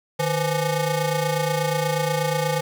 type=ring-modulated tone; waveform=25% pulse; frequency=335.7 Hz; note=E4; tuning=32 cents sharp; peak=-14 dBFS; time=0.19-2.61 s; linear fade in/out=10 ms; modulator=182 Hz; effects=none